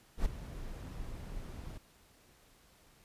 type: noise with ADSR envelope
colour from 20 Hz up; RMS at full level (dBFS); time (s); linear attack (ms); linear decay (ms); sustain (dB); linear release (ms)
brown; -30; 0.17-1.78; 87; 5; -13; 9
effects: pink hiss -64 dBFS RMS until 3.04 s + resampled to 32000 Hz